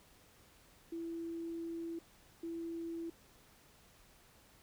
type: tone bursts at uneven times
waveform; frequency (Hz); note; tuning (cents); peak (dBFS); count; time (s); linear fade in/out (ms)
sine; 333.1; E4; +18; -39; 2; 0.92-1.99 / 2.43-3.1; 5
effects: pink hiss -64 dBFS RMS until 4.62 s